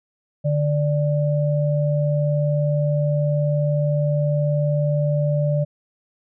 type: tone pair together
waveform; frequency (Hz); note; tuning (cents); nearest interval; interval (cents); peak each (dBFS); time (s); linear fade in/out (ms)
sine; 146.82 / 587.3; D3 / D5; 0 / 0; 2 octaves; 2400; -18 / -23; 0.44-5.65; 20
effects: none